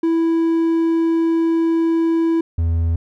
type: tone pair in turn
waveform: triangle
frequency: 329.6 / 83.07 Hz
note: E4 / E2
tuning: 0 / +14 cents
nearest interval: 2 octaves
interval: 2386 cents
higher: first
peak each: -12 / -13 dBFS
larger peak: first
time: 0.03-2.41 / 2.58-2.96 s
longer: first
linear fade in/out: 5 ms
effects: none